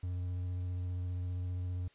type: tone with vibrato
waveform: triangle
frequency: 89.9 Hz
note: F#2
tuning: 49 cents flat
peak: -32 dBFS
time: 0.03-1.88 s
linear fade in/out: 5 ms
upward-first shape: square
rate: 15 Hz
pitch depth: 12 cents each way
effects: white hiss -66 dBFS RMS until 1.94 s + resampled to 8000 Hz